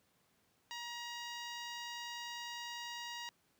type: tone with notch filter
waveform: 10% pulse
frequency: 950 Hz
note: A#5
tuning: 33 cents sharp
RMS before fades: -45 dBFS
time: 0.71-3.29 s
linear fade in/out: 0 ms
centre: 12000 Hz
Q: 0.57
effects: pink hiss -74 dBFS RMS until 3.59 s + high-pass 100 Hz 12 dB/octave